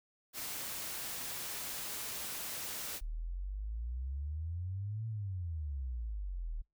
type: noise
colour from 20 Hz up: white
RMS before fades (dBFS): -41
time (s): 0.33-3.01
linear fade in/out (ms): 50
type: exponential two-way sweep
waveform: sine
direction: up then down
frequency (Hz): 37.04 to 113.7 to 37.04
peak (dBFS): -36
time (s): 3.01-6.62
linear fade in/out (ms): 10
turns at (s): 5.07
effects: noise-tail reverb RT60 0.2 s tail -26 dB re dry